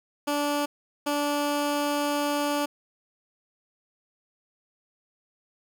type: tone pair in turn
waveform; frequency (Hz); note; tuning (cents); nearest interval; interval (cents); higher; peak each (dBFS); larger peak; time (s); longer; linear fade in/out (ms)
15% pulse; 290.6 / 290.6; D4 / D4; -18 / -18; unison; 0; neither; -18; neither; 0.27-0.66 / 1.06-2.66; second; 10
effects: none